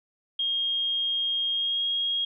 sine tone with pitch glide, 3240 to 3270 Hz, G#7 to G#7, -43 to -28 cents, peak -24 dBFS, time 0.39-2.25 s, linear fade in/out 5 ms, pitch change +15 cents, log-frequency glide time 1.52-1.83 s, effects none

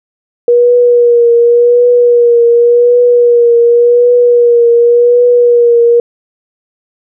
sine tone with vibrato, 478.6 Hz, A#4, 46 cents sharp, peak -3 dBFS, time 0.48-6 s, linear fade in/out 2 ms, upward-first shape triangle, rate 0.89 Hz, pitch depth 35 cents each way, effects none

